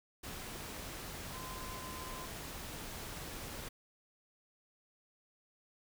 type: tone in noise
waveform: sine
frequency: 1030 Hz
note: C6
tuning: 28 cents flat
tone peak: -48 dBFS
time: 1.33-2.26 s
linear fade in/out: 10 ms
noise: pink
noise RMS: -45 dBFS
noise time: 0.23-3.69 s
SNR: -6 dB
effects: none